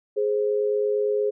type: tone pair together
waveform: sine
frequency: 417.8 / 526.4 Hz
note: G#4 / C5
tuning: +10 / +10 cents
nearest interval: major third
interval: 400 cents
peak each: -21 / -27 dBFS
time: 0.16-1.31 s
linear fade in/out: 20 ms
effects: none